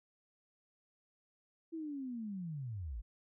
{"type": "linear sweep", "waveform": "sine", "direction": "down", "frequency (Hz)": [333.6, 45.21], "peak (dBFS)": -39, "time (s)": [1.72, 3.02], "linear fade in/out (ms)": 20, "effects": []}